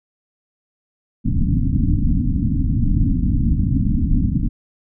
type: low-pass noise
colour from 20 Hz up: pink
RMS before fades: -17 dBFS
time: 1.24-4.49 s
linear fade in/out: 20 ms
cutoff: 290 Hz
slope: 96 dB/octave
effects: none